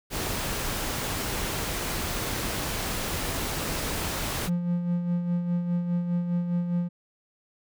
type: noise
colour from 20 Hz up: pink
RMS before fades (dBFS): -30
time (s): 0.1-4.5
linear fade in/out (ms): 50
type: tone with tremolo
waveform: triangle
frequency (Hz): 174.61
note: F3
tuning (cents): 0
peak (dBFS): -20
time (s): 4.47-6.89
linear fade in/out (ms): 20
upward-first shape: sine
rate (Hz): 4.9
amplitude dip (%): 50
effects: none